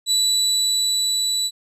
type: tone with level ramp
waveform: 30% pulse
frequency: 3951 Hz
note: B7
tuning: in tune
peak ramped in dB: -13 to -17 dBFS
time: 0.06-1.51 s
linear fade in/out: 50 ms
effects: resampled to 32000 Hz